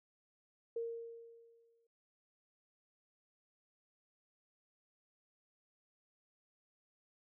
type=tone with exponential decay; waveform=sine; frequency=462.7 Hz; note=A#4; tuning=13 cents flat; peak=-35 dBFS; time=0.76-1.87 s; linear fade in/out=5 ms; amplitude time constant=240 ms; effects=none